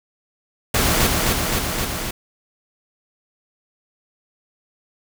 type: noise with echo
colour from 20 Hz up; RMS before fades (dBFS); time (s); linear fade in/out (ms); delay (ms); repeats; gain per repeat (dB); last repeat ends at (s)
pink; -18; 0.74-1.07; 5; 260; 4; -2; 2.11
effects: none